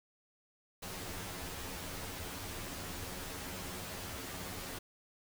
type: noise with comb filter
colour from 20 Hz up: pink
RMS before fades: -43 dBFS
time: 0.82-4.79 s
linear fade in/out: 10 ms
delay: 11 ms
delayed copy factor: +0.8
effects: none